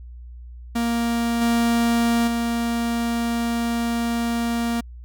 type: tone with level steps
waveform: 45% pulse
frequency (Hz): 233.8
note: A#3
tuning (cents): +5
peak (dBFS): -20 / -17 / -21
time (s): 0.75-4.81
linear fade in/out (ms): 10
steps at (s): 1.41 / 2.27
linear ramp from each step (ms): 10
effects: added 60 Hz sine -36 dBFS peak until 5.04 s